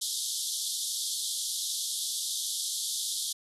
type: band-pass noise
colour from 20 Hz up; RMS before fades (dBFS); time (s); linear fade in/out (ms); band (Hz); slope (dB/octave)
pink; -33; 0.01-3.33; 10; 3300 to 12000; 96
effects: none